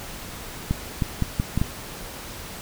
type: clicks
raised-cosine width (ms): 5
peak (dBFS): -9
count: 6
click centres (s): 0.71 / 1.022 / 1.223 / 1.399 / 1.576 / 1.615
effects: pink hiss -37 dBFS RMS until 2.61 s